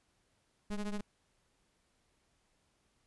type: ring-modulated tone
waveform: square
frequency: 104.6 Hz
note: G#2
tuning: 13 cents sharp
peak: -33 dBFS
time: 0.7-1.01 s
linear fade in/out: 5 ms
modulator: 97.6 Hz
effects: pink hiss -75 dBFS RMS until 3.06 s + resampled to 24000 Hz